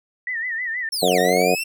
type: tone with vibrato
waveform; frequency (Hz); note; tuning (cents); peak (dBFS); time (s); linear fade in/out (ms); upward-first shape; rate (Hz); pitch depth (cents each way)
sine; 1900; A#6; +33; -23; 0.27-0.89; 2; sine; 6.3; 110
type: linear two-way sweep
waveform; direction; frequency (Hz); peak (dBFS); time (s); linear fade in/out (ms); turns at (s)
sawtooth; down then up; 5560 to 1800 to 2738; -20; 0.92-1.64; 10; 1.19
type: harmonic tone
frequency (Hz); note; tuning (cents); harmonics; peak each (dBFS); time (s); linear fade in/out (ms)
90.8; F#2; -32; 2 / 3 / 4 / 5 / 6 / 7 / 8; -26 / -28 / -26 / -21 / -22 / -23 / -22; 1.02-1.55; 5
type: clicks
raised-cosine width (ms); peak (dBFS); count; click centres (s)
0.3; -26; 9; 1.079 / 1.121 / 1.178 / 1.208 / 1.253 / 1.29 / 1.327 / 1.371 / 1.418
effects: none